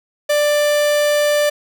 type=tone; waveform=45% pulse; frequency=590 Hz; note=D5; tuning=8 cents sharp; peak=-13 dBFS; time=0.29-1.5 s; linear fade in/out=10 ms; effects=none